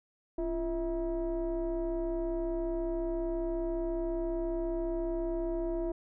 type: tone with frequency modulation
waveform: sine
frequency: 341.7 Hz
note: F4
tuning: 38 cents flat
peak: -29 dBFS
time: 0.38-5.92 s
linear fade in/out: 5 ms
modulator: 309 Hz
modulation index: 0.91
effects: tanh soft clip ceiling -25 dBFS